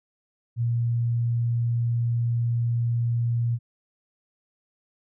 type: tone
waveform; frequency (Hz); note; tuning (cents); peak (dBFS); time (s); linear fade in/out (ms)
sine; 118; A#2; +22; -21; 0.56-3.59; 50
effects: none